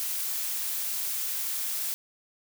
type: noise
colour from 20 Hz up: blue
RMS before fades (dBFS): -31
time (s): 0-1.94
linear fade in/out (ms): 0
effects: none